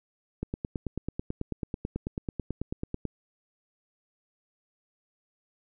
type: click train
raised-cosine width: 3 ms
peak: -18 dBFS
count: 25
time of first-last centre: 0.43-3.053 s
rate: 9.15 Hz
effects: none